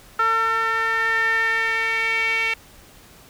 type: tone with band-pass filter sweep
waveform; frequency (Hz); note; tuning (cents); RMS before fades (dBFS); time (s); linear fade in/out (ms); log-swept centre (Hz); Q
sawtooth; 451; A4; +43; -21; 0.19-2.54; 5; 1400 to 2400; 5.9
effects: pink hiss -48 dBFS RMS until 3.29 s